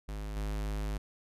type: tone with level steps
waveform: square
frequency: 51.8 Hz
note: G#1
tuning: 4 cents flat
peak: -37 / -33 dBFS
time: 0.08-0.98 s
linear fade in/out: 10 ms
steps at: 0.36 s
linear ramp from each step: 5 ms
effects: resampled to 32000 Hz